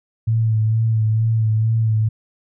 sine tone with vibrato, 111 Hz, A2, 16 cents sharp, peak -14 dBFS, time 0.27-2.09 s, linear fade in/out 10 ms, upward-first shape sine, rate 2.2 Hz, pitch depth 32 cents each way, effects none

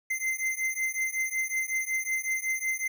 square beating tone pair, 2073 / 2078.4 Hz, C7 / C7, -17 / -12 cents, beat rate 5.4 Hz, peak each -32 / -31 dBFS, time 0.1-2.88 s, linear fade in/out 10 ms, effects none

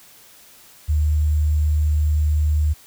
sine tone with sample-and-hold, 75.8 Hz, D#2, 45 cents flat, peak -15 dBFS, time 0.88-2.74 s, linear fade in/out 20 ms, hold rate 7350 Hz, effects white hiss -48 dBFS RMS until 2.86 s

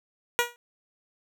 10% pulse tone with exponential decay, 479.6 Hz, A#4, 49 cents sharp, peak -9 dBFS, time 0.39-0.56 s, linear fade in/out 0 ms, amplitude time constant 35 ms, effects none

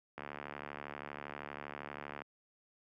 click train, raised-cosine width 0.5 ms, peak -27 dBFS, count 149, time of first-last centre 0.18-2.219 s, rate 72.6 Hz, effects high-pass 150 Hz 12 dB/octave

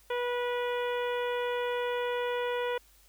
harmonic tone, 487.9 Hz, B4, 21 cents flat, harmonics 1 / 2 / 3 / 4 / 5 / 6 / 7, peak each -30 / -36 / -40 / -42 / -44 / -46 / -47 dBFS, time 0.1-2.78 s, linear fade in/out 5 ms, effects added 50 Hz sine -62 dBFS peak until 3.08 s + white hiss -62 dBFS RMS until 3.08 s

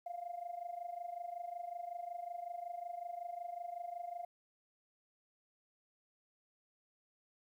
sine tone with amplitude modulation, 698.5 Hz, F5, in tune, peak -37 dBFS, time 0.06-4.25 s, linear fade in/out 5 ms, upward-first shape sine, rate 25.4 Hz, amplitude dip 80%, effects tanh soft clip ceiling -34 dBFS + 12-bit

